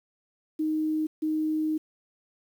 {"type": "tone bursts at uneven times", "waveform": "sine", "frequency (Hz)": 311.1, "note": "D#4", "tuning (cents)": 0, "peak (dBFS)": -24, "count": 2, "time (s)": [[0.59, 1.07], [1.22, 1.78]], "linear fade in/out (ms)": 10, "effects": ["9-bit"]}